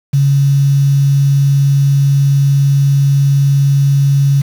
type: tone with quantisation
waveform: sine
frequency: 139.5 Hz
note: C#3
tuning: 11 cents sharp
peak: -7 dBFS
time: 0.13-4.42 s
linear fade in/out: 10 ms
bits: 5
effects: none